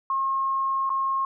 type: tone with dropouts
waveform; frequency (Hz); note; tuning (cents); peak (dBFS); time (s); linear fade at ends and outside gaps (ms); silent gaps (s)
sine; 1077; C6; +50; -22; 0.1-1.25; 2; 0.894-0.901
effects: none